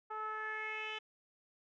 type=tone with low-pass filter sweep; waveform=10% pulse; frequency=432.6 Hz; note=A4; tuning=29 cents flat; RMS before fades=-41 dBFS; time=0.1-0.99 s; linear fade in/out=10 ms; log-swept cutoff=1100 to 3200 Hz; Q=4.3; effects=none